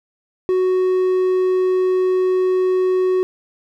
triangle tone, 370.3 Hz, F#4, 1 cent sharp, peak -12 dBFS, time 0.49-3.23 s, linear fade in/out 0 ms, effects none

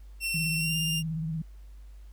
sawtooth tone with pitch glide, 2710 to 2799 Hz, E7 to F7, +47 to +3 cents, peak -25 dBFS, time 0.2-1.03 s, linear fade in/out 50 ms, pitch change +56 cents, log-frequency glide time 0.57-0.76 s
sine tone with vibrato, 160 Hz, D#3, 49 cents sharp, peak -29 dBFS, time 0.34-1.42 s, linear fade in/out 5 ms, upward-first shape sine, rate 17 Hz, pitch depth 58 cents each way
effects added 50 Hz sine -44 dBFS peak until 2.12 s + pink hiss -66 dBFS RMS until 2.12 s

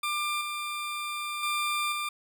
20% pulse tone with level steps, 1192 Hz, D6, 25 cents sharp, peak -23 / -27 / -22 / -25 dBFS, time 0.03-2.09 s, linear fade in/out 5 ms, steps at 0.41 / 1.43 / 1.92 s, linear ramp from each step 2 ms, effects none

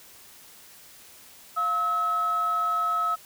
sine tone pair together, 698.5 / 1290.7 Hz, F5 / E6, 0 / -37 cents, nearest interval major seventh, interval 1063 cents, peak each -32 / -22 dBFS, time 1.56-3.16 s, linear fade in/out 20 ms, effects tanh soft clip ceiling -17 dBFS + white hiss -50 dBFS RMS until 3.25 s

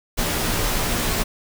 pink noise with comb filter, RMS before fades -22 dBFS, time 0.17-1.24 s, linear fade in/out 20 ms, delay 15 ms, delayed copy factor -0.6, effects none

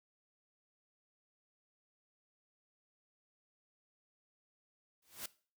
white noise with exponential growth, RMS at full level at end -39 dBFS, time 5.02-5.26 s, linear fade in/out 5 ms, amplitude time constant 52 ms, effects noise-tail reverb RT60 0.4 s tail -19 dB re dry

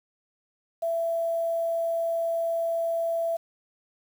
sine tone with quantisation, 667 Hz, E5, 20 cents sharp, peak -24 dBFS, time 0.82-3.37 s, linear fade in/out 10 ms, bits 8, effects none

